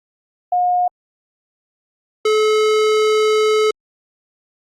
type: tone pair in turn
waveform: sine / square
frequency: 718 / 430.6 Hz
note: F5 / A4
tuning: +48 / -37 cents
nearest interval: major sixth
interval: 885 cents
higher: first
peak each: -13 / -13 dBFS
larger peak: neither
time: 0.52-0.88 / 2.25-3.71 s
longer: second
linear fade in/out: 5 ms
effects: low-pass 6000 Hz 12 dB/octave + Opus 48 kbps